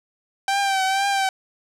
sawtooth tone with vibrato, 779 Hz, G5, 11 cents flat, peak -15 dBFS, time 0.48-1.29 s, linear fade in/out 2 ms, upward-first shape triangle, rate 2.1 Hz, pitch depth 53 cents each way, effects low-pass 9000 Hz 12 dB/octave

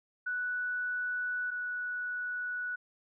sine tone pair in turn, 1480 / 1473.7 Hz, F#6 / F#6, 0 / -7 cents, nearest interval unison, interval 7 cents, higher first, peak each -31 / -33 dBFS, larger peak first, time 0.26-1.51 / 1.51-2.76 s, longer neither, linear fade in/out 10 ms, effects none

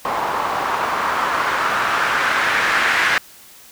blue noise with low-pass filter sweep, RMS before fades -19 dBFS, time 0.05-3.18 s, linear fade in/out 0 ms, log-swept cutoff 920 to 1800 Hz, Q 2.3, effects white hiss -44 dBFS RMS until 3.71 s

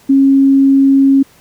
sine tone, 272.6 Hz, C#4, 29 cents flat, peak -5 dBFS, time 0.09-1.23 s, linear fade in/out 10 ms, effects pink hiss -46 dBFS RMS until 1.4 s + high-pass 60 Hz 12 dB/octave

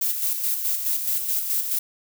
violet noise with tremolo, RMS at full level -23 dBFS, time 0.01-1.79 s, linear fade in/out 5 ms, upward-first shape square, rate 4.7 Hz, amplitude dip 45%, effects none

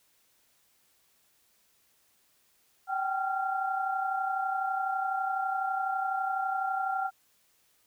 sine tone cluster, 766 / 798 / 1382 Hz, G5 / G5 / F6, -40 / +31 / -19 cents, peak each -30 / -36 / -33 dBFS, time 2.87-7.11 s, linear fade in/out 50 ms, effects white hiss -68 dBFS RMS until 7.86 s

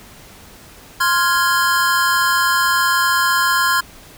square chord, F minor, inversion second, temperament equal, 1046.5 / 1396.9 / 1661.2 Hz, C6 / F6 / Ab6, 0 / 0 / 0 cents, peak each -18 / -19 / -20 dBFS, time 1-3.81 s, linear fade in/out 10 ms, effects pink hiss -42 dBFS RMS until 4.17 s

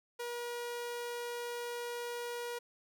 sawtooth tone, 479.2 Hz, A#4, 48 cents sharp, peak -34 dBFS, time 0.19-2.59 s, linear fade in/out 10 ms, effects none

